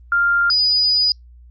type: tone pair in turn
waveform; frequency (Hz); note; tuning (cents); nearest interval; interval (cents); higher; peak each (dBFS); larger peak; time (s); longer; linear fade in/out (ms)
sine; 1396.9 / 4946; F6 / D#8; 0 / -11; octave + minor seventh; 2189; second; -13 / -13; neither; 0.12-0.5 / 0.5-1.12; second; 2
effects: added 60 Hz sine -41 dBFS peak until 1.5 s + Opus 32 kbps